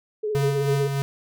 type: tone with vibrato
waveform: sine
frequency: 424.1 Hz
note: G#4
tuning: 36 cents sharp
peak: -23 dBFS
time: 0.23-0.88 s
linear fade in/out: 10 ms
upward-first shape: triangle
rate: 16 Hz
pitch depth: 51 cents each way
type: tone with tremolo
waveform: square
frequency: 138.59 Hz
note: C#3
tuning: in tune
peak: -21 dBFS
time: 0.35-1.02 s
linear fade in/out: 0 ms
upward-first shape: sine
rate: 3.2 Hz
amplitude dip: 40%
effects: none